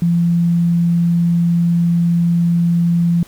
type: tone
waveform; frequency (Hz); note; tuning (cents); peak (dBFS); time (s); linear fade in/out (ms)
sine; 170.8; F3; -38; -11; 0.02-3.23; 2
effects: pink hiss -44 dBFS RMS until 3.27 s